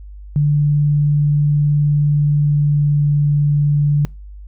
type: tone with pitch glide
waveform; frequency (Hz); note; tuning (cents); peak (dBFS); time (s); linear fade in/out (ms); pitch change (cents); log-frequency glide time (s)
sine; 146.83 to 145.98; D3 to D3; 0 to -10; -11; 0.36-4.05; 0; -10; 2.33-3.08
effects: noise-tail reverb RT60 0.3 s tail -26 dB re dry + added 50 Hz sine -32 dBFS peak until 4.47 s